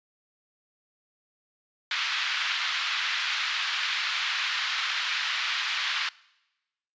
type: band-pass noise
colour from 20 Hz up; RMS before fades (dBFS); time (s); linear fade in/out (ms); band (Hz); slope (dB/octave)
white; -29; 1.91-6.09; 2; 1200 to 3900; 24
effects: noise-tail reverb RT60 1.0 s tail -23 dB re dry + resampled to 16000 Hz